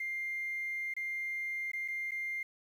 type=tone with dropouts; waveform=sine; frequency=2100 Hz; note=C7; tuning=6 cents sharp; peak=-33 dBFS; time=0-2.43 s; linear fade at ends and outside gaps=5 ms; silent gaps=0.939-0.965 / 1.717-1.733 / 1.879-1.883 / 2.11-2.117 s; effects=tanh soft clip ceiling -30 dBFS + 10-bit